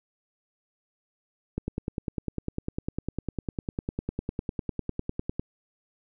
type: click train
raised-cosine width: 3 ms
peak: -16 dBFS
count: 39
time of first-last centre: 1.58-5.395 s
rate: 9.96 Hz
effects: none